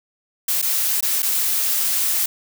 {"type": "noise with dropouts", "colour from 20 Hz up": "blue", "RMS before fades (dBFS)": -20, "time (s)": [0.48, 2.26], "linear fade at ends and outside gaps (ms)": 5, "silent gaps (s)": [[0.617, 0.625], [1.008, 1.025], [1.222, 1.228]], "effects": []}